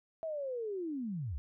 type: linear sweep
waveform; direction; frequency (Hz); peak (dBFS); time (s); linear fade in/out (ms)
sine; down; 659.3 to 58.27; -35; 0.23-1.38; 0
effects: none